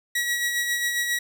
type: tone with tremolo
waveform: sawtooth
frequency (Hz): 1920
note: B6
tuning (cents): -49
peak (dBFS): -18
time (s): 0.15-1.19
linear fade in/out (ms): 5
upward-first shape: sine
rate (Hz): 7.4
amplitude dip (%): 40
effects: none